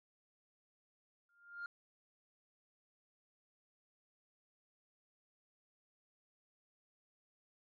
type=tone with exponential growth; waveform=sine; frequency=1403 Hz; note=F6; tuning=8 cents sharp; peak=-37 dBFS; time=1.29-1.66 s; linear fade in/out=2 ms; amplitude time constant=80 ms; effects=tanh soft clip ceiling -39 dBFS